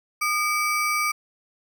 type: ring-modulated tone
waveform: square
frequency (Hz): 1760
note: A6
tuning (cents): 0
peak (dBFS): -19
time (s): 0.21-1.12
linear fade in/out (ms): 10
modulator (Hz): 540
effects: none